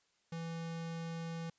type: tone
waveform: square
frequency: 165.6 Hz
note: E3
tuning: 8 cents sharp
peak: -40 dBFS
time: 0.32-1.5 s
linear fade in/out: 5 ms
effects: white hiss -75 dBFS RMS until 1.58 s + resampled to 16000 Hz

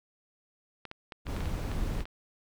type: clicks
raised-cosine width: 0.3 ms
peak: -25 dBFS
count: 10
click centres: 0.853 / 0.914 / 1.122 / 1.268 / 1.365 / 1.406 / 1.457 / 1.716 / 2.006 / 2.055 s
type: noise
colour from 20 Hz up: brown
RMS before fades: -32 dBFS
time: 1.25-2.05 s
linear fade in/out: 50 ms
effects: none

